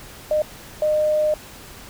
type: tone bursts at uneven times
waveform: sine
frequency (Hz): 610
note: D#5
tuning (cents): -34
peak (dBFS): -16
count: 2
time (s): 0.31-0.42 / 0.82-1.34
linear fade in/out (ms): 2
effects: pink hiss -41 dBFS RMS until 1.89 s